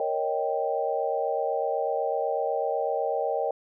sine chord, Eb dominant seventh, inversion second, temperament equal, 466.2 / 554.4 / 622.3 / 784 Hz, Bb4 / Db5 / Eb5 / G5, 0 / 0 / 0 / 0 cents, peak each -30 dBFS, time 0-3.51 s, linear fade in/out 2 ms, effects none

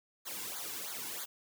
white noise with flanger, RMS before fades -41 dBFS, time 0.25-1.26 s, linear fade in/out 20 ms, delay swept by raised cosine 0.36 to 1.66 ms, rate 3.1 Hz, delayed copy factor -1, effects none

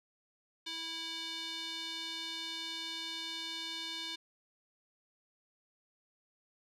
square tone with band-pass filter, 327.7 Hz, E4, 10 cents flat, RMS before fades -41 dBFS, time 0.66-4.16 s, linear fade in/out 10 ms, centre 3700 Hz, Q 3.1, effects none

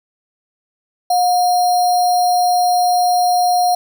sine tone with sample-and-hold, 719 Hz, F#5, 50 cents flat, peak -11 dBFS, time 1.1-3.75 s, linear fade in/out 5 ms, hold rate 4900 Hz, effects none

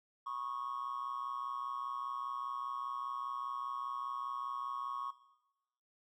triangle tone with amplitude modulation, 1104 Hz, C#6, 7 cents flat, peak -31 dBFS, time 0.26-5.11 s, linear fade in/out 10 ms, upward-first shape sine, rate 125 Hz, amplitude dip 90%, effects noise-tail reverb RT60 0.9 s tail -17 dB re dry + tanh soft clip ceiling -32 dBFS

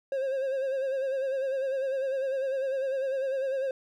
triangle tone with vibrato, 535 Hz, C5, 38 cents sharp, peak -25 dBFS, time 0.12-3.71 s, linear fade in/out 2 ms, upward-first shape sine, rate 10 Hz, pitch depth 54 cents each way, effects none

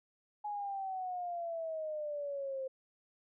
sine exponential sweep, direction down, 840 to 523.3 Hz, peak -36 dBFS, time 0.44-2.68 s, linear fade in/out 10 ms, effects none

